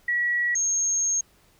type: tone pair in turn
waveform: sine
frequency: 1928 / 6485 Hz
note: B6 / G#8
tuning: -42 / -42 cents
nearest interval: octave + major sixth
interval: 2100 cents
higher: second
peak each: -21 dBFS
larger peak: neither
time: 0.08-0.55 / 0.55-1.21 s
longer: second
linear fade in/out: 5 ms
effects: pink hiss -60 dBFS RMS until 1.59 s